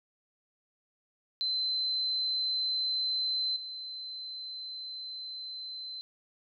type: tone with level steps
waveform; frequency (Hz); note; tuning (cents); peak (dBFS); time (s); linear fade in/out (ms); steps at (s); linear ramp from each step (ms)
sine; 4067; C8; -50; -28 / -38; 1.41-6.01; 0; 3.56; 5
effects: none